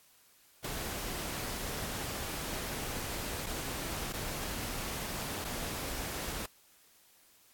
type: noise with dropouts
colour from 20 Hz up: pink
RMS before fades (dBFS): -38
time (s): 0.64-6.46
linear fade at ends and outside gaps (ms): 5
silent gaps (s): 3.46-3.466 / 4.126-4.136 / 5.444-5.449
effects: white hiss -63 dBFS RMS until 7.53 s + AAC 64 kbps